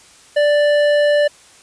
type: tone with hard clipping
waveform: sine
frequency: 587.3 Hz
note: D5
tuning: in tune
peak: -13 dBFS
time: 0.36-1.28 s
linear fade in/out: 10 ms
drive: 11 dB
effects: white hiss -46 dBFS RMS until 1.62 s + resampled to 22050 Hz